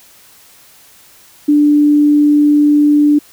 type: tone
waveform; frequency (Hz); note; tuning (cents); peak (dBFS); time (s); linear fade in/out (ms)
sine; 294.5; D4; +5; -6; 1.48-3.19; 10
effects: white hiss -44 dBFS RMS until 3.32 s